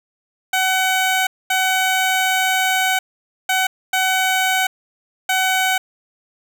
15% pulse tone bursts at uneven times, 753 Hz, F#5, 30 cents sharp, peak -9 dBFS, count 5, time 0.53-1.27 / 1.5-2.99 / 3.49-3.67 / 3.93-4.67 / 5.29-5.78 s, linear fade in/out 5 ms, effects none

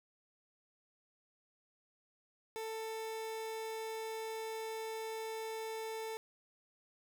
30% pulse tone, 443.9 Hz, A4, 15 cents sharp, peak -37 dBFS, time 2.56-6.17 s, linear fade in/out 0 ms, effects none

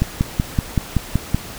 click train, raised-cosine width 5 ms, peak -3 dBFS, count 8, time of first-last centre 0.02-1.346 s, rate 5.28 Hz, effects pink hiss -34 dBFS RMS until 1.58 s

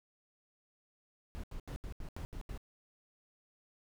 brown noise bursts, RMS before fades -42 dBFS, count 8, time 1.35-2.576 s, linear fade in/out 0 ms, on 85 ms, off 78 ms, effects none

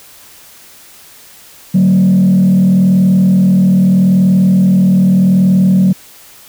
sine tone with frequency modulation, 187 Hz, F#3, 19 cents sharp, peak -4 dBFS, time 1.74-5.93 s, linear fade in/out 10 ms, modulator 40.8 Hz, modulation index 0.58, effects tanh soft clip ceiling -3 dBFS + white hiss -39 dBFS RMS until 6.48 s

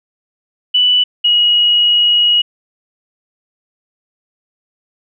sine tone pair in turn, 2970 / 2900 Hz, F#7 / F#7, +6 / -35 cents, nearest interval unison, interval 41 cents, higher first, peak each -8 dBFS, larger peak neither, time 0.74-1.04 / 1.24-2.42 s, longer second, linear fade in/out 10 ms, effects none

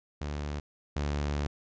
sawtooth tone pair in turn, 73.42 / 72.7 Hz, D2 / D2, 0 / -17 cents, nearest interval unison, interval 17 cents, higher first, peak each -29 / -25 dBFS, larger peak second, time 0.21-0.6 / 0.96-1.47 s, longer second, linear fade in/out 5 ms, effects resampled to 16000 Hz

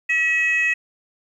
sine tone pair together, 1929.7 / 2561 Hz, B6 / D#7, -41 / +49 cents, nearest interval perfect fourth, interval 490 cents, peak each -18 / -18 dBFS, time 0.09-0.74 s, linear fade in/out 10 ms, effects tanh soft clip ceiling -12 dBFS + 9-bit

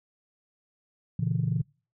sine chord, A# diminished, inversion none, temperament equal with one note detuned, 116.54 / 140.44 / 164.81 Hz, A#2 / C#3 / E3, 0 / +23 / 0 cents, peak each -28 dBFS, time 1.19-1.62 s, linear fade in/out 5 ms, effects noise-tail reverb RT60 0.4 s tail -26 dB re dry + tanh soft clip ceiling -16 dBFS

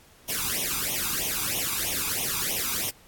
white noise with flanger, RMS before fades -28 dBFS, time 0.28-2.91 s, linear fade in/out 20 ms, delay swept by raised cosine 0.32 to 0.84 ms, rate 3.1 Hz, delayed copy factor +0.95, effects pink hiss -55 dBFS RMS until 3.07 s + AAC 64 kbps

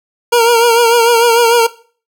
25% pulse tone with vibrato, 467.6 Hz, A#4, 5 cents sharp, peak -3 dBFS, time 0.32-1.67 s, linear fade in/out 10 ms, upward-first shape triangle, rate 6.7 Hz, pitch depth 60 cents each way, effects noise-tail reverb RT60 0.4 s tail -17 dB re dry

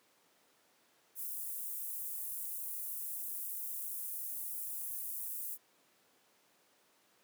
pink high-pass noise, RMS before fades -41 dBFS, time 1.15-5.58 s, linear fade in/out 50 ms, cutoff 11000 Hz, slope 24 dB/octave, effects pink hiss -69 dBFS RMS until 7.23 s + high-pass 300 Hz 12 dB/octave

